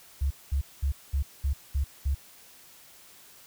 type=tone bursts; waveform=sine; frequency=69.4 Hz; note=C#2; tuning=3 cents sharp; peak=-23 dBFS; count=7; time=0.21-2.149 s; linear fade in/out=10 ms; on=97 ms; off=210 ms; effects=white hiss -53 dBFS RMS until 3.46 s

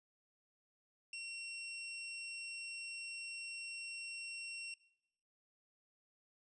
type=tone; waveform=sawtooth; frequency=2730 Hz; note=F7; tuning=40 cents flat; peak=-40 dBFS; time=1.13-4.74 s; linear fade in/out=2 ms; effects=noise-tail reverb RT60 0.8 s tail -20 dB re dry + resampled to 22050 Hz

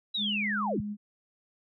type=linear sweep; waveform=sine; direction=down; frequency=3951 to 57.8 Hz; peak=-28 dBFS; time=0.14-0.81 s; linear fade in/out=10 ms
type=tone; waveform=sine; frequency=207.7 Hz; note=G#3; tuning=in tune; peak=-32 dBFS; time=0.17-0.97 s; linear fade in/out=50 ms
effects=none

